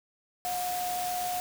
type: tone in noise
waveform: sine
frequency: 721 Hz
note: F#5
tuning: 45 cents flat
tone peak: -30 dBFS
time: 0.45-1.4 s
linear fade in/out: 0 ms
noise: white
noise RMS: -37 dBFS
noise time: 0.45-1.4 s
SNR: +4 dB
effects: none